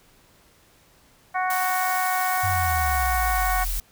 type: harmonic tone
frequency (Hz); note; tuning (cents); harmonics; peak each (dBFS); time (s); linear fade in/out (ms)
370; F#4; 0; 2 / 3 / 4 / 5 / 6; -24 / -28 / -30 / -32 / -34; 1.34-3.65; 20
type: noise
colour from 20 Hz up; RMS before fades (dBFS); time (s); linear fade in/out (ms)
blue; -31; 1.5-3.8; 2
type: exponential sweep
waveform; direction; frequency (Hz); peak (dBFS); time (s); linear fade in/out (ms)
sine; down; 98 to 38.89; -25; 2.43-3.8; 10
effects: pink hiss -57 dBFS RMS until 3.91 s